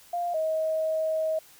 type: tone pair in turn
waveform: sine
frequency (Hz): 698.5 / 633.9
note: F5 / D#5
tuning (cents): 0 / +32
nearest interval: major second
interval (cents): 168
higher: first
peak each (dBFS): -26 / -24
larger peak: second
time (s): 0.13-0.34 / 0.34-1.39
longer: second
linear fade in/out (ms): 5
effects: white hiss -54 dBFS RMS until 1.59 s